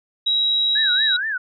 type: tone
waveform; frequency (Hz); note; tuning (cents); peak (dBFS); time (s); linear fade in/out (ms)
sine; 3853; B7; -44; -16; 0.26-1.17; 10
type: tone with vibrato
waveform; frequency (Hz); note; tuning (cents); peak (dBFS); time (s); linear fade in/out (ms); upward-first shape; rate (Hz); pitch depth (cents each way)
sine; 1608; G6; +44; -21; 0.75-1.38; 10; sine; 4.3; 190
effects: none